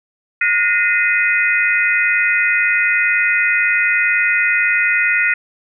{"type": "tone cluster", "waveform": "sine", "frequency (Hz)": [1440, 1849, 2049, 2490], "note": ["F#6", "A#6", "C7", "D#7"], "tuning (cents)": [-47, -15, -37, 1], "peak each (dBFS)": -18, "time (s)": [0.41, 5.34], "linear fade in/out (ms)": 5, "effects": []}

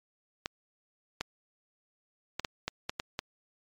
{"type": "clicks", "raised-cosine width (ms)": 0.2, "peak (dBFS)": -14, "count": 8, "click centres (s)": [0.459, 1.21, 2.396, 2.448, 2.68, 2.895, 2.999, 3.191], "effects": ["MP3 96 kbps"]}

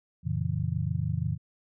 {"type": "chord", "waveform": "sine", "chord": "F# dominant seventh", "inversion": "none", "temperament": "equal with one note detuned", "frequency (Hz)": [90.28, 116.54, 138.59, 164.81], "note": ["F#2", "A#2", "C#3", "E3"], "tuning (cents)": [-42, 0, 0, 0], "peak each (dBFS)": -32, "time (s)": [0.23, 1.38], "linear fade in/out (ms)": 50, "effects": []}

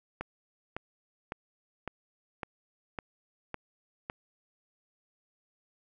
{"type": "click train", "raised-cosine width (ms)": 0.5, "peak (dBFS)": -20, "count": 8, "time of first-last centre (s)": [0.21, 4.099], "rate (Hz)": 1.8, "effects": []}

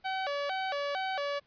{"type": "tone with vibrato", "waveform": "sawtooth", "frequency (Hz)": 659.3, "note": "E5", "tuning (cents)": 0, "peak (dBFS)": -27, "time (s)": [0.04, 1.4], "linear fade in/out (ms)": 20, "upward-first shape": "square", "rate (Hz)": 2.2, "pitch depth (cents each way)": 250, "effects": ["pink hiss -68 dBFS RMS until 1.46 s", "resampled to 11025 Hz"]}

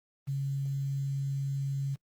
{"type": "tone with quantisation", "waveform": "sine", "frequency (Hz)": 137.8, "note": "C#3", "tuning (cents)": -10, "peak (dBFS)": -29, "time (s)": [0.27, 1.96], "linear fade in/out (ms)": 20, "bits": 9, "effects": ["noise-tail reverb RT60 0.1 s tail -26 dB re dry", "Opus 24 kbps"]}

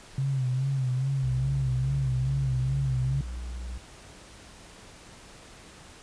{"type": "tone with vibrato", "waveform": "sine", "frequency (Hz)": 131.6, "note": "C3", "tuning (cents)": 10, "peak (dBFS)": -24, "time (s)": [0.18, 3.21], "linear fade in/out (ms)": 2, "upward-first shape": "sine", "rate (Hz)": 2.4, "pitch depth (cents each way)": 77}
{"type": "tone", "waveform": "triangle", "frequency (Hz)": 61, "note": "B1", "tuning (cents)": -21, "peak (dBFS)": -31, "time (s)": [1.23, 3.78], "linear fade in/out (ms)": 5}
{"effects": ["pink hiss -49 dBFS RMS until 6.02 s", "resampled to 22050 Hz"]}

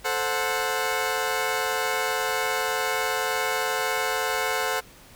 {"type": "chord", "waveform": "15% pulse", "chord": "F# diminished", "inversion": "first", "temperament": "equal with one note detuned", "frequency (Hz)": [440, 523.3, 734], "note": ["A4", "C5", "F#5"], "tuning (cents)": [0, 0, -14], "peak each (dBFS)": -22, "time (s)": [0.04, 4.81], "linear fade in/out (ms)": 20, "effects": ["pink hiss -50 dBFS RMS until 5.15 s"]}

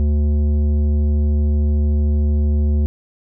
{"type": "tone with tanh clipping", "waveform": "triangle", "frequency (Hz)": 73.9, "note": "D2", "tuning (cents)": 11, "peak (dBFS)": -15, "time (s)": [0, 2.86], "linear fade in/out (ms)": 0, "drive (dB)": 15, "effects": []}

